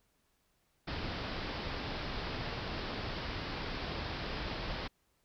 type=low-pass noise; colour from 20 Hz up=pink; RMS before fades=-39 dBFS; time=0.87-4.88 s; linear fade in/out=10 ms; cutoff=5200 Hz; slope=96 dB/octave; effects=pink hiss -75 dBFS RMS until 5.24 s